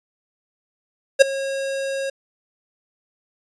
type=tone with ADSR envelope; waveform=square; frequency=544 Hz; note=C#5; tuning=33 cents flat; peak=-5 dBFS; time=1.19-2.1 s; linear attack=26 ms; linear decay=10 ms; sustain=-19 dB; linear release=6 ms; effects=resampled to 22050 Hz